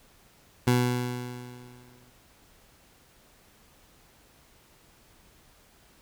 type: tone with exponential decay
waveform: 20% pulse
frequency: 123.47 Hz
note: B2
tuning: in tune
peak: -14 dBFS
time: 0.67-2.1 s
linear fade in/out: 5 ms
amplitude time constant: 310 ms
effects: pink hiss -59 dBFS RMS until 6.01 s